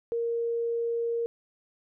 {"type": "tone", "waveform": "sine", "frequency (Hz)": 466.2, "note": "A#4", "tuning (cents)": 0, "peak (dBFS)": -26, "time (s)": [0.12, 1.26], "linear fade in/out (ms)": 0, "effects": []}